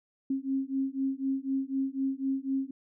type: beating tone pair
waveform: sine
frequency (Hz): 267 / 271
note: C4 / C#4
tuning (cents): +35 / -39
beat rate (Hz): 4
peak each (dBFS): -31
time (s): 0.3-2.71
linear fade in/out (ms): 5
effects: none